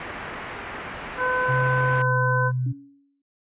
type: low-pass noise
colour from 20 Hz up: white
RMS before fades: -35 dBFS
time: 0-2.02 s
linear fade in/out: 2 ms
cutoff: 2200 Hz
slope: 24 dB/octave
type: harmonic tone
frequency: 506 Hz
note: B4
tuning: 42 cents sharp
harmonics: 1 / 2 / 3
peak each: -27 / -25 / -24 dBFS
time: 1.17-2.52 s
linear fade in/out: 50 ms
type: tone with pitch glide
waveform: sine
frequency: 130.5 to 126.93 Hz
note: C3 to B2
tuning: -4 to +48 cents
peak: -22 dBFS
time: 1.48-2.73 s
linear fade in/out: 20 ms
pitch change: -48 cents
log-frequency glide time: 1.9-2.17 s
type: tone with exponential decay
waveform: sine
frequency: 280 Hz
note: C#4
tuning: 18 cents sharp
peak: -32 dBFS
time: 2.66-3.22 s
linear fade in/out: 5 ms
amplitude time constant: 120 ms
effects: noise-tail reverb RT60 0.4 s tail -25 dB re dry + resampled to 8000 Hz